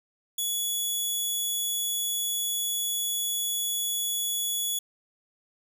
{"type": "tone", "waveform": "10% pulse", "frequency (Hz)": 3400, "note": "G#7", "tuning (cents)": 40, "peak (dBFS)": -19, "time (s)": [0.38, 4.79], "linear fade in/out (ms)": 5, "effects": []}